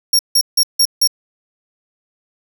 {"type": "tone bursts", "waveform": "sawtooth", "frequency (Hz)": 5560, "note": "F8", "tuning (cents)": -9, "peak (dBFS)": -7, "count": 5, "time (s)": [0.13, 1.075], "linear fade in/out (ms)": 5, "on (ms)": 61, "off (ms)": 160, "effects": []}